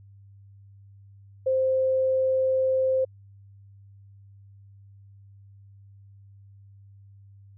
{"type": "tone", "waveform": "sine", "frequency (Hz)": 523.3, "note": "C5", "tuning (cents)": 0, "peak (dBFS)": -20, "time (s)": [1.46, 3.05], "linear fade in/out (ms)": 10, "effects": ["added 99 Hz sine -48 dBFS peak until 7.57 s"]}